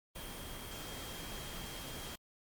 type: tone in noise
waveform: sine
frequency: 3225 Hz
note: G7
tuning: 48 cents sharp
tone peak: -52 dBFS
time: 0.15-2.16 s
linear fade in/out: 10 ms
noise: pink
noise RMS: -45 dBFS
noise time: 0.15-2.16 s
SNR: -10 dB
effects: Opus 32 kbps